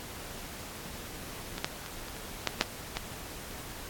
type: clicks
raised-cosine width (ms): 0.2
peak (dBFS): -19 / -10 / -23 / -23 / -28 / -8 / -6 / -14 / -26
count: 9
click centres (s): 1.581 / 1.645 / 1.862 / 2.084 / 2.166 / 2.473 / 2.611 / 2.97 / 3.511
effects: pink hiss -43 dBFS RMS until 3.89 s + AAC 64 kbps